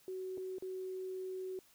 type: tone with dropouts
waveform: sine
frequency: 374.2 Hz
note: F#4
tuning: 20 cents sharp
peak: -39 dBFS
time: 0.08-1.59 s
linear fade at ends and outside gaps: 1 ms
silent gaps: 0.374-0.379 / 0.584-0.623 s
effects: white hiss -66 dBFS RMS until 1.74 s